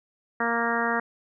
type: harmonic tone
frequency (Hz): 233.1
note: A#3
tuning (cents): 0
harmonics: 1 / 2 / 3 / 4 / 5 / 6 / 7 / 8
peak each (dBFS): -31 / -31 / -31 / -31 / -31 / -31 / -31 / -31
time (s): 0.4-1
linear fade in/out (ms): 5
effects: none